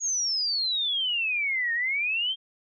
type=exponential two-way sweep; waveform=sine; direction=down then up; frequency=6750 to 1827 to 3222 Hz; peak=-24 dBFS; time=0-2.36 s; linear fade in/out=50 ms; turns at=1.73 s; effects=none